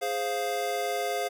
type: chord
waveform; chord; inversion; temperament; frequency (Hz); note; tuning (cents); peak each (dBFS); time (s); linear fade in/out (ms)
square; F minor; first; equal; 415.3 / 523.3 / 698.5; Ab4 / C5 / F5; 0 / 0 / 0; -34 / -34 / -31; 0.01-1.29; 20
effects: none